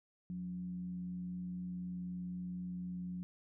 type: tone with frequency modulation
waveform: sine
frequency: 179.6 Hz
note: F3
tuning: 49 cents sharp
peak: -39 dBFS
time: 0.3-3.23 s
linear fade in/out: 0 ms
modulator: 101 Hz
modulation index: 0.24
effects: none